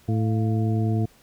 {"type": "harmonic tone with a mistuned harmonic", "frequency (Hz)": 110, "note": "A2", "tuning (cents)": 0, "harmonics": [1, 2, 3, 4, 6], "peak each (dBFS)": [-21, -27, -30, -35, -36], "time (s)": [0.08, 1.06], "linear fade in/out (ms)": 10, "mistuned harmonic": 6, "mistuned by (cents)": 94, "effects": ["pink hiss -56 dBFS RMS until 1.22 s"]}